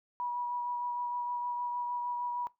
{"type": "tone with vibrato", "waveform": "sine", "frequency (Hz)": 970, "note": "B5", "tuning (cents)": -31, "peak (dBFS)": -32, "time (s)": [0.2, 2.47], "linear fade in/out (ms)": 0, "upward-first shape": "sine", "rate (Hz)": 6.5, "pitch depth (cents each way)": 12, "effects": ["noise-tail reverb RT60 0.2 s tail -21 dB re dry"]}